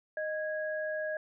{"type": "tone pair together", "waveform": "sine", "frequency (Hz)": [620, 1653], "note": ["D#5", "G#6"], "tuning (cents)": [-6, -9], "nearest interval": "octave + perfect fourth", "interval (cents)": 1697, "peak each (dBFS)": [-33, -37], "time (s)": [0.17, 1.17], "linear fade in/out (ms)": 2, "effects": []}